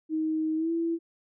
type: tone with pitch glide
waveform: sine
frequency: 314.8 to 332.9 Hz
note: D#4 to E4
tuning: +20 to +17 cents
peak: -25 dBFS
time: 0.09-0.99 s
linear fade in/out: 50 ms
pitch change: +97 cents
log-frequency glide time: 0.56-0.71 s
effects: none